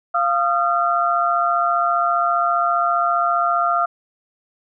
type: tone cluster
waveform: sine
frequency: 695 / 1225 / 1360 Hz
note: F5 / D#6 / F6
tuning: -9 / -27 / -46 cents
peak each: -20 dBFS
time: 0.14-3.86 s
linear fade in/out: 10 ms
effects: none